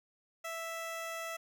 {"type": "tone", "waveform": "15% pulse", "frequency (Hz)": 659.3, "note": "E5", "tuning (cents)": 0, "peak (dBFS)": -32, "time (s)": [0.44, 1.37], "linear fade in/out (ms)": 10, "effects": []}